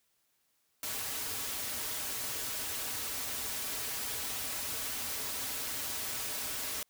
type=noise with comb filter; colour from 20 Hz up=white; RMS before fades=-37 dBFS; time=0.83-6.83 s; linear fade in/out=2 ms; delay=5.7 ms; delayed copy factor=-0.6; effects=white hiss -75 dBFS RMS until 6.89 s